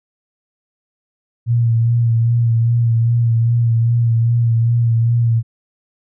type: tone with vibrato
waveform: sine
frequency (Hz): 116.54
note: A#2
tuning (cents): 0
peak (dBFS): -11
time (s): 1.46-5.43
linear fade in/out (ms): 50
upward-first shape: sine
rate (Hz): 2.5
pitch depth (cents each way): 32
effects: none